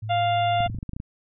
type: tone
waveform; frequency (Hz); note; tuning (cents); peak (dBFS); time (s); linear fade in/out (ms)
sine; 108.4; A2; -25; -29; 0.02-0.78; 10
type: harmonic tone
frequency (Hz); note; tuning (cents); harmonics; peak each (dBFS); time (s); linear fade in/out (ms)
698.5; F5; 0; 1 / 2 / 3 / 4 / 5; -20 / -34 / -36 / -34 / -35; 0.09-0.68; 20
type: clicks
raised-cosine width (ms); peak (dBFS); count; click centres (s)
5; -20; 10; 0.605 / 0.663 / 0.699 / 0.747 / 0.786 / 0.829 / 0.893 / 0.934 / 0.965 / 1.001
effects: none